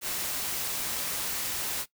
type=noise; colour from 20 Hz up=white; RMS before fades=-32 dBFS; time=0.01-1.86 s; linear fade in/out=50 ms; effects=noise-tail reverb RT60 0.1 s tail -18 dB re dry